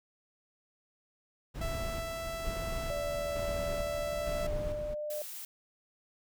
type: noise with tremolo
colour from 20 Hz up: brown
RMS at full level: -37 dBFS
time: 1.54-4.95 s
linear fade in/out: 20 ms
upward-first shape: square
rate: 1.1 Hz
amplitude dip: 45%
type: tone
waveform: sawtooth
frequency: 662 Hz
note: E5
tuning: 7 cents sharp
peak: -33 dBFS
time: 1.61-4.47 s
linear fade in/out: 5 ms
type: tone with pitch glide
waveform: sine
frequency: 581 to 599.4 Hz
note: D5 to D5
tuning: -19 to +35 cents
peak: -34 dBFS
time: 2.9-5.22 s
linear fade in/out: 2 ms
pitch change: +54 cents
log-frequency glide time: 3.6-4.51 s
type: noise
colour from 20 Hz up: blue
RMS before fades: -43 dBFS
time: 5.1-5.45 s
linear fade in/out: 2 ms
effects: none